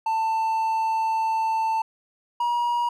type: tone pair in turn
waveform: triangle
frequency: 890 / 955.8 Hz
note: A5 / A#5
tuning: +20 / +43 cents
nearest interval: minor second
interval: 123 cents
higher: second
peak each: -19 dBFS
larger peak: neither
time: 0.06-1.82 / 2.4-2.89 s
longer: first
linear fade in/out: 5 ms
effects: none